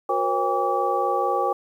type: tone cluster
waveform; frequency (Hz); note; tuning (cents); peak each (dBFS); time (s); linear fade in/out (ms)
sine; 365.5 / 472.6 / 537 / 803 / 1150; F#4 / A#4 / C5 / G5 / D6; -21 / +24 / +45 / +41 / -37; -29 / -27 / -27 / -24 / -26; 0.09-1.53; 5
effects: 9-bit